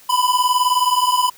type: beating tone pair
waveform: square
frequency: 987.8 / 1006.8 Hz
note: B5 / B5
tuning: 0 / +33 cents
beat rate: 19 Hz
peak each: -18 dBFS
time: 0.09-1.3 s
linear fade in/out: 10 ms
effects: white hiss -47 dBFS RMS until 1.37 s